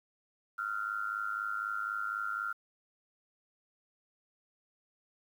sine tone with amplitude modulation, 1385 Hz, F6, 15 cents flat, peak -29 dBFS, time 0.58-2.53 s, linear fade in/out 10 ms, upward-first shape sine, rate 104 Hz, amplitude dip 85%, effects 10-bit

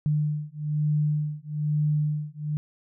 sine beating tone pair, 149.7 / 150.8 Hz, D3 / D3, +33 / +46 cents, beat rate 1.1 Hz, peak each -26 dBFS, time 0.06-2.57 s, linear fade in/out 0 ms, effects none

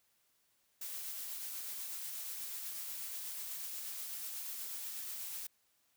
blue noise with tremolo, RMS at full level -42 dBFS, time 0.81-5.47 s, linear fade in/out 5 ms, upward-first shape triangle, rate 8.2 Hz, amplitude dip 25%, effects white hiss -75 dBFS RMS until 5.96 s

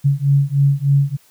sine beating tone pair, 138.59 / 141.89 Hz, C#3 / C#3, 0 / +41 cents, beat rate 3.3 Hz, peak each -15 dBFS, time 0.04-1.17 s, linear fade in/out 20 ms, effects white hiss -53 dBFS RMS until 1.3 s

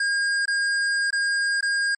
square tone with dropouts, 1619 Hz, G#6, 45 cents flat, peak -21 dBFS, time 0-1.95 s, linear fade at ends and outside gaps 5 ms, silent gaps 0.456-0.478 / 1.106-1.127 / 1.609-1.626 s, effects MP3 48 kbps

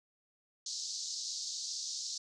pink band-pass noise, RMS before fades -40 dBFS, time 0.66-2.18 s, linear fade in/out 5 ms, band 4200 to 6900 Hz, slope 48 dB/octave, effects none

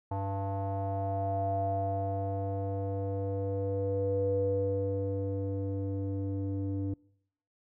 square tone with low-pass filter sweep, 98 Hz, G2, in tune, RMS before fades -32 dBFS, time 0.11-6.94 s, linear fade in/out 5 ms, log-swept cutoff 820 to 360 Hz, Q 9.8, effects noise-tail reverb RT60 0.7 s tail -25 dB re dry

